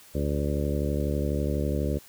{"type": "harmonic tone with a mistuned harmonic", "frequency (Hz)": 72.1, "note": "D2", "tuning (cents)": -31, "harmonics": [1, 2, 3, 4, 5, 6, 7, 8], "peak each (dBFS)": [-28, -31, -33, -34, -35, -36, -36, -37], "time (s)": [0.14, 1.99], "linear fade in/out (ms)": 20, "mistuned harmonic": 8, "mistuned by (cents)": 18, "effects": ["white hiss -52 dBFS RMS until 2.08 s"]}